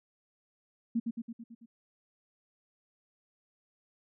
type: tone with echo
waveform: sine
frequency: 230.9 Hz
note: A#3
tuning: 16 cents flat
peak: -26 dBFS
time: 0.95-1 s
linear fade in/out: 10 ms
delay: 110 ms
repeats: 6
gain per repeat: -4 dB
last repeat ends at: 1.66 s
effects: none